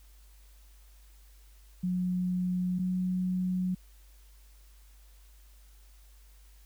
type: tone pair in turn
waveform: sine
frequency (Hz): 181.2 / 183.31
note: F#3 / F#3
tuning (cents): -36 / -16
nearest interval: unison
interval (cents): 20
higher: second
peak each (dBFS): -27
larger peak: neither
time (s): 1.83-2.79 / 2.79-3.75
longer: neither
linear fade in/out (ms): 10
effects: added 50 Hz sine -53 dBFS peak until 6.65 s + white hiss -64 dBFS RMS until 6.65 s